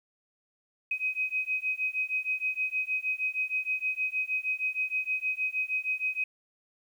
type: beating tone pair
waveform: sine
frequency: 2520 / 2526.4 Hz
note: D#7 / D#7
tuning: +21 / +26 cents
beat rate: 6.4 Hz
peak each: -31 dBFS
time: 0.91-6.24 s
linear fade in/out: 5 ms
effects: 10-bit